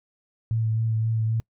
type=tone with vibrato; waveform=sine; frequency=111.8 Hz; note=A2; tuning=28 cents sharp; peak=-21 dBFS; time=0.51-1.4 s; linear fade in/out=0 ms; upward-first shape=sine; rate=3.8 Hz; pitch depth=20 cents each way; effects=noise-tail reverb RT60 0.1 s tail -26 dB re dry